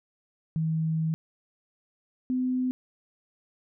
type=tone pair in turn; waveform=sine; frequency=160 / 254.4 Hz; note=D#3 / C4; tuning=+49 / -48 cents; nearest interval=minor sixth; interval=803 cents; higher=second; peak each=-24 dBFS; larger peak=neither; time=0.56-1.14 / 2.3-2.71 s; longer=first; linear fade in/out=0 ms; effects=none